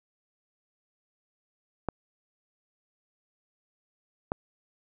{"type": "clicks", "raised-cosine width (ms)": 1, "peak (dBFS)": -14, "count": 2, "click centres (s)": [1.887, 4.319], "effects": []}